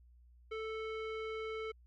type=tone with low-pass filter; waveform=square; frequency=440 Hz; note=A4; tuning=in tune; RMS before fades=-41 dBFS; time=0.51-1.72 s; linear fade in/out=10 ms; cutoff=2500 Hz; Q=1.8; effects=added 60 Hz sine -59 dBFS peak until 1.86 s